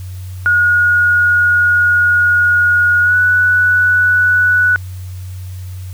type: tone with pitch glide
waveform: sine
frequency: 1443 to 1478.4 Hz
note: F#6 to F#6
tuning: -44 to -2 cents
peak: -8 dBFS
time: 0.46-4.76 s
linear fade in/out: 0 ms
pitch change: +42 cents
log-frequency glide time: 3.02-3.16 s
effects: added 92 Hz sine -24 dBFS peak until 5.93 s + white hiss -43 dBFS RMS until 5.93 s